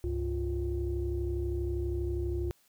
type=tone cluster; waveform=sine; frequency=68.1 / 100.5 / 350.7 Hz; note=C#2 / G2 / F4; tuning=-30 / +44 / +7 cents; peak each=-31 / -36 / -33 dBFS; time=0.04-2.51 s; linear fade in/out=0 ms; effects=tanh soft clip ceiling -23 dBFS + white hiss -67 dBFS RMS until 2.68 s